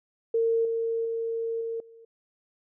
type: tone with level steps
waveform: sine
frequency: 456.7 Hz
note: A#4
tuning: 36 cents flat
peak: -21 / -25 / -27 / -29 / -48 dBFS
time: 0.34-2.05 s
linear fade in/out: 5 ms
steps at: 0.65 / 1.05 / 1.61 / 1.8 s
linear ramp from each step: 2 ms
effects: none